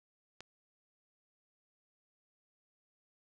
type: click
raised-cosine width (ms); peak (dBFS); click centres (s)
0.2; -29; 0.406
effects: none